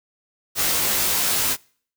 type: noise with comb filter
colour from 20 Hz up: white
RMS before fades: -21 dBFS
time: 0.55-1.57 s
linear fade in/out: 50 ms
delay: 18 ms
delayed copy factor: -0.8
effects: noise-tail reverb RT60 0.5 s tail -25 dB re dry